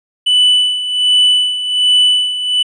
triangle tone with tremolo, 2983 Hz, F#7, 13 cents sharp, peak -5 dBFS, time 0.26-2.63 s, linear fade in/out 10 ms, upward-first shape sine, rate 1.3 Hz, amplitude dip 70%, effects resampled to 22050 Hz

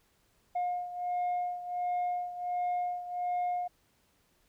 sine beating tone pair, 714 / 715.4 Hz, F5 / F5, +38 / +41 cents, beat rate 1.4 Hz, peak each -30 / -34 dBFS, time 0.55-3.68 s, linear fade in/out 10 ms, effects tanh soft clip ceiling -27 dBFS + pink hiss -70 dBFS RMS until 4.48 s

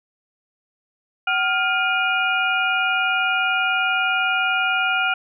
sine tone cluster, 758 / 1405 / 2435 / 2872 Hz, F#5 / F6 / D#7 / F7, +42 / +10 / -38 / +48 cents, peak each -25 / -20 / -24 / -27 dBFS, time 1.27-5.14 s, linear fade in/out 5 ms, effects none

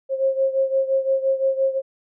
sine beating tone pair, 534 / 539.8 Hz, C5 / C#5, +35 / -46 cents, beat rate 5.8 Hz, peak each -19 / -23 dBFS, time 0.09-1.82 s, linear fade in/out 50 ms, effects none

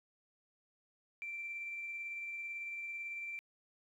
sine tone with tremolo, 2349 Hz, D7, in tune, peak -38 dBFS, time 1.22-3.39 s, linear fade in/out 0 ms, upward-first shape triangle, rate 18 Hz, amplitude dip 30%, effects tanh soft clip ceiling -34 dBFS + 12-bit

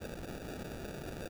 white noise with sample-and-hold, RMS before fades -43 dBFS, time 0-1.29 s, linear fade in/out 20 ms, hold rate 1050 Hz, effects none

